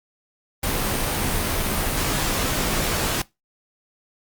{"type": "noise with comb filter", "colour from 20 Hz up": "pink", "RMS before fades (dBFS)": -23, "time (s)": [0.63, 3.22], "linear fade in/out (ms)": 5, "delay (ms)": 17, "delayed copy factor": -0.5, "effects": ["noise-tail reverb RT60 0.2 s tail -21 dB re dry", "Opus 32 kbps"]}